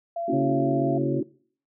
sine tone with pitch glide, 680 to 676.1 Hz, F5 to E5, -46 to +44 cents, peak -27 dBFS, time 0.16-0.98 s, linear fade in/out 5 ms, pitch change -10 cents, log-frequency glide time 0.49-0.67 s
sine chord, F# dominant seventh, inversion first, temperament just, 231.2 / 277.5 / 333 / 370 Hz, A#3 / C#4 / E4 / F#4, -14 / +2 / +18 / 0 cents, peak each -32 / -27 / -28 / -28 dBFS, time 0.28-1.23 s, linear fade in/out 5 ms
harmonic tone, 138.59 Hz, C#3, in tune, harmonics 1 / 2 / 3 / 4, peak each -27 / -32 / -37 / -33 dBFS, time 0.32-1.21 s, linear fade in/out 20 ms
effects noise-tail reverb RT60 0.5 s tail -21 dB re dry

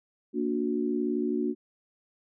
sine chord, Bb augmented, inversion none, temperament just, 233.1 / 291.4 / 364.2 Hz, Bb3 / D4 / F#4, 0 / -13 / -27 cents, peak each -30 dBFS, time 0.33-1.55 s, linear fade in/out 50 ms, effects none

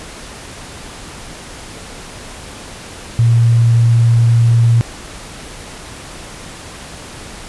sine tone, 116.54 Hz, A#2, in tune, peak -7 dBFS, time 3.19-4.81 s, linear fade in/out 0 ms, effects pink hiss -32 dBFS RMS until 7.48 s + resampled to 24000 Hz

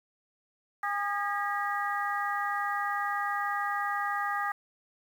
harmonic tone with a mistuned harmonic, 406.8 Hz, G#4, 36 cents flat, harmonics 2 / 3 / 4 / 5, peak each -33 / -32 / -36 / -36 dBFS, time 0.83-4.52 s, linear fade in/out 5 ms, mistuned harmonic 5, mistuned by -95 cents, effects 9-bit

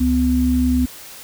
sine tone pair together, 70.55 / 251.4 Hz, C#2 / B3, +31 / +31 cents, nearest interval octave + minor seventh, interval 2200 cents, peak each -19 / -15 dBFS, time 0-0.86 s, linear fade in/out 10 ms, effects white hiss -38 dBFS RMS until 1.23 s

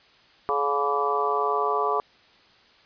harmonic tone with a mistuned harmonic, 141.9 Hz, C#3, 41 cents sharp, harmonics 3 / 4 / 5 / 6 / 7 / 8, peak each -27 / -35 / -29 / -33 / -28 / -26 dBFS, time 0.49-2 s, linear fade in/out 0 ms, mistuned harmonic 8, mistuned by +35 cents, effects white hiss -56 dBFS RMS until 2.85 s + resampled to 11025 Hz

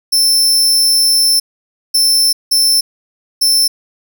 sawtooth tone bursts at uneven times, 5330 Hz, E8, 18 cents sharp, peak -6 dBFS, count 4, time 0.12-1.4 / 1.94-2.33 / 2.51-2.81 / 3.41-3.68 s, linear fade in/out 10 ms, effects none

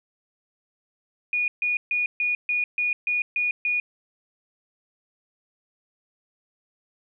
sine tone bursts, 2452 Hz, D#7, 26 cents flat, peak -21 dBFS, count 9, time 1.33-3.8 s, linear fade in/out 2 ms, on 150 ms, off 140 ms, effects none

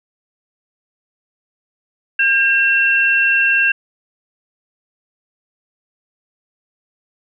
sine tone pair together, 1605.9 / 2711 Hz, G6 / E7, +41 / +48 cents, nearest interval major sixth, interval 907 cents, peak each -14 dBFS, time 2.19-3.72 s, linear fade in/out 5 ms, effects none

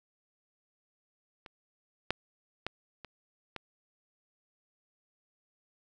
clicks, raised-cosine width 0.3 ms, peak -30 / -12 / -17 / -28 / -22 dBFS, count 5, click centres 1.462 / 2.106 / 2.666 / 3.047 / 3.563 s, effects none

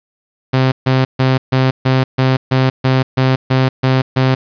sawtooth tone bursts, 130.81 Hz, C3, in tune, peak -6 dBFS, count 12, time 0.53-4.35 s, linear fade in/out 10 ms, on 190 ms, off 140 ms, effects resampled to 11025 Hz + 7-bit

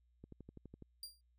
click train, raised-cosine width 3 ms, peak -39 dBFS, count 8, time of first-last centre 0.24-0.823 s, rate 12 Hz
sawtooth tone with exponential decay, 4764 Hz, D8, 24 cents sharp, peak -39 dBFS, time 1.03-1.21 s, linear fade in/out 2 ms, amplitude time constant 39 ms
effects added 60 Hz sine -70 dBFS peak until 1.38 s

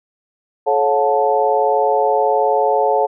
sine tone cluster, 430.2 / 549 / 717 / 877 Hz, A4 / C#5 / F5 / A5, -39 / -17 / +45 / -6 cents, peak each -18 dBFS, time 0.66-3.07 s, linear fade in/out 20 ms, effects none

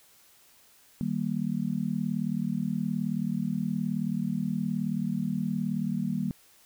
sine chord, Eb major, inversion none, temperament just, 155.56 / 194.45 / 233.3 Hz, Eb3 / G3 / Bb3, 0 / -14 / +2 cents, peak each -33 / -30 / -31 dBFS, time 1.01-6.31 s, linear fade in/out 0 ms, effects white hiss -59 dBFS RMS until 6.65 s

